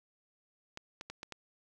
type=clicks; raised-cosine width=0.2 ms; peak=-25 dBFS; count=5; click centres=0.774 / 1.011 / 1.1 / 1.231 / 1.323 s; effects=none